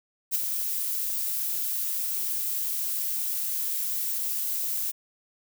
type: noise with ADSR envelope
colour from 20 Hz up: violet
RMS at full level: -23 dBFS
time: 0.31-4.92 s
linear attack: 39 ms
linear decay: 15 ms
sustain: -6 dB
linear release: 19 ms
effects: none